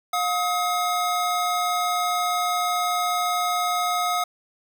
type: tone pair together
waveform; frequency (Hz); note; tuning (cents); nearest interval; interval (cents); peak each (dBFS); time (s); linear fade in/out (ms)
square; 714 / 1268.2; F5 / D#6; +38 / +33; minor seventh; 995; -25; 0.13-4.24; 5
effects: none